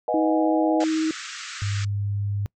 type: chord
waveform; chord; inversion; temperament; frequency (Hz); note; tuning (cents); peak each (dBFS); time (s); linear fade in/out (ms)
sine; G# minor seventh; first; equal with one note detuned; 493.9 / 622.3 / 723.9 / 830.6; B4 / D#5 / F#5 / G#5; 0 / 0 / -38 / 0; -27 / -25 / -27 / -28; 0.08-0.84; 2
type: tone with vibrato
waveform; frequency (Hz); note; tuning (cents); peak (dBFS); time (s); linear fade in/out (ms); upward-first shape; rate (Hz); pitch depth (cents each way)
sine; 316.5; D#4; +30; -20; 0.14-1.11; 2; triangle; 16; 12
type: band-pass noise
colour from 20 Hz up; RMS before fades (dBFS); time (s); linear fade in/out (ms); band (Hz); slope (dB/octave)
pink; -36; 0.8-1.85; 5; 1200 to 7800; 96
type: tone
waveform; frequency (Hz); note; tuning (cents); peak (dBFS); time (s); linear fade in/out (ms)
sine; 101.4; G#2; -41; -23; 1.62-2.46; 0
effects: noise-tail reverb RT60 0.1 s tail -25 dB re dry